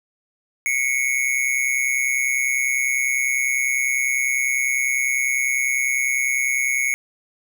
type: tone with amplitude modulation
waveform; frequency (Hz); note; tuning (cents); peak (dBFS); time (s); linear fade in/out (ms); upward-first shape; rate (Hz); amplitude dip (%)
square; 2200; C#7; -14; -16; 0.66-6.94; 0; sine; 130; 75
effects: none